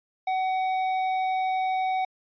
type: tone with tanh clipping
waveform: sine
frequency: 752 Hz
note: F#5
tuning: 28 cents sharp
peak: -25 dBFS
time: 0.27-2.05 s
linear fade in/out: 5 ms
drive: 10 dB
effects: resampled to 11025 Hz